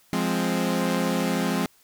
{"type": "chord", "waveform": "sawtooth", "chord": "F minor", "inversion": "none", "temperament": "equal", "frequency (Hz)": [174.61, 207.7, 261.6], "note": ["F3", "Ab3", "C4"], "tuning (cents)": [0, 0, 0], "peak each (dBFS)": -23, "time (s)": [0.13, 1.66], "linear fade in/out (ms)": 0, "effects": ["white hiss -59 dBFS RMS until 1.83 s"]}